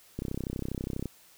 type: click train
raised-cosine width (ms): 3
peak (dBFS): -20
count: 29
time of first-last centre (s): 0.19-1.057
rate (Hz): 32.3
effects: white hiss -58 dBFS RMS until 1.37 s